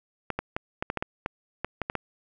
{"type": "clicks", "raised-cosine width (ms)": 0.5, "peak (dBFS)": -13, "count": 12, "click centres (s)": [0.303, 0.39, 0.565, 0.825, 0.901, 0.973, 1.025, 1.261, 1.646, 1.817, 1.899, 1.953], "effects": []}